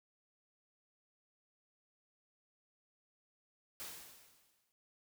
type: noise with exponential decay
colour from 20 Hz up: white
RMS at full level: -44 dBFS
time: 3.8-4.72 s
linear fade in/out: 0 ms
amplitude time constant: 200 ms
effects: none